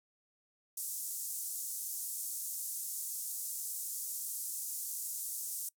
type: band-pass noise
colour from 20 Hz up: white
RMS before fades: -40 dBFS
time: 0.77-5.69 s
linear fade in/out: 5 ms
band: 6700 to 14000 Hz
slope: 24 dB/octave
effects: noise-tail reverb RT60 0.1 s tail -23 dB re dry